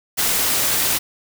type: noise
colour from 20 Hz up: white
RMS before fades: -19 dBFS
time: 0.17-0.99 s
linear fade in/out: 20 ms
effects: none